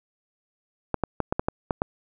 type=clicks; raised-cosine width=1 ms; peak=-9 dBFS; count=8; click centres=0.943 / 1.037 / 1.203 / 1.325 / 1.395 / 1.485 / 1.708 / 1.819 s; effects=none